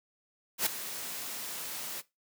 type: noise with ADSR envelope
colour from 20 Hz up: white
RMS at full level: -26 dBFS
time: 0.58-2.02 s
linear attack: 83 ms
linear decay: 6 ms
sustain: -13 dB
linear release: 26 ms
effects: noise-tail reverb RT60 0.2 s tail -18 dB re dry + high-pass 150 Hz 12 dB/octave